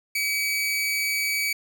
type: tone with amplitude modulation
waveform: sawtooth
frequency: 2278 Hz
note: C#7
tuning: 47 cents sharp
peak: -18 dBFS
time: 0.15-1.53 s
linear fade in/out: 5 ms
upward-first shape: sine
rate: 211 Hz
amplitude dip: 40%
effects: none